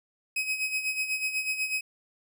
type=tone with tremolo; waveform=40% pulse; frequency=2537 Hz; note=D#7; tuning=33 cents sharp; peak=-24 dBFS; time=0.36-1.81 s; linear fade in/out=5 ms; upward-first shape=sine; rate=8.1 Hz; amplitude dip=65%; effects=none